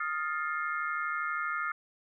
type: chord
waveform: sine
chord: F dominant seventh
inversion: third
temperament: equal with one note detuned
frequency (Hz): 1244.5 / 1396.9 / 1760 / 2130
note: Eb6 / F6 / A6 / C7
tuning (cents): 0 / 0 / 0 / +30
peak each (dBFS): -34 / -34 / -40 / -39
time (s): 0-1.72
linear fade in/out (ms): 5
effects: none